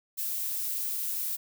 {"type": "noise", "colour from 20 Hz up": "violet", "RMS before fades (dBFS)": -32, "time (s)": [0.17, 1.37], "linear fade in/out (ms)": 20, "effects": []}